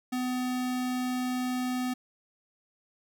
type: tone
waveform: square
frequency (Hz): 251.8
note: B3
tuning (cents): +34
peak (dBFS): -29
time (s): 0.12-1.94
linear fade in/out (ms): 10
effects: none